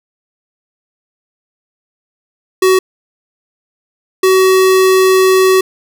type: tone pair in turn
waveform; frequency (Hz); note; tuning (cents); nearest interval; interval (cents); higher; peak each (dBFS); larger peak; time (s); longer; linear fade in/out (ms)
square; 375 / 376.9; F#4 / F#4; +23 / +32; unison; 9; second; -7; neither; 2.62-2.79 / 4.23-5.61; second; 5
effects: none